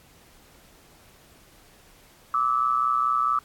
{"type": "tone pair together", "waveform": "sine", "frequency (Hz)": [1169, 1293.6], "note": ["D6", "E6"], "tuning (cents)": [-8, -33], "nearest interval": "major second", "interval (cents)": 175, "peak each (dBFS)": -23, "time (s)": [2.34, 3.39], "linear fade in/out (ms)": 2, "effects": ["pink hiss -55 dBFS RMS until 3.44 s", "AAC 64 kbps"]}